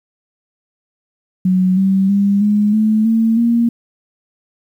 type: tone with pitch steps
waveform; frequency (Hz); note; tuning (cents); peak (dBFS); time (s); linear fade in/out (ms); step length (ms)
sine; 185 / 192.41 / 200.1 / 208.1 / 216.5 / 225.1 / 234.2; F#3 / G3 / G3 / G#3 / A3 / A3 / A#3; 0 / -32 / +36 / +4 / -28 / +40 / +8; -10; 1.45-3.69; 5; 320
effects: 8-bit